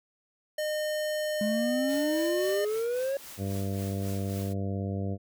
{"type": "tone with pitch glide", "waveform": "square", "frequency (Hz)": [610, 603.7], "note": ["D#5", "D5"], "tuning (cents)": [-34, 48], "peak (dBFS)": -29, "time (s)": [0.58, 2.65], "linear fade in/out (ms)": 5, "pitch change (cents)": -18, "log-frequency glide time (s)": [1.18, 2.53]}
{"type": "exponential sweep", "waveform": "triangle", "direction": "up", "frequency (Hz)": [207.7, 559], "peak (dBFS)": -25, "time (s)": [1.41, 3.17], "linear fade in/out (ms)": 2}
{"type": "noise with tremolo", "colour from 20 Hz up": "white", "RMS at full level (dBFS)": -44, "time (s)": [1.88, 4.54], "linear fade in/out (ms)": 20, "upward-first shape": "sine", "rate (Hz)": 3.7, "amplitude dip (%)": 50}
{"type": "harmonic tone", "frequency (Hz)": 98, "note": "G2", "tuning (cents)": 0, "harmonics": [1, 2, 3, 4, 5, 6, 7], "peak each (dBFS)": [-31, -34, -40, -42, -41, -44, -45], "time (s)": [3.37, 5.18], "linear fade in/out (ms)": 50}
{"effects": []}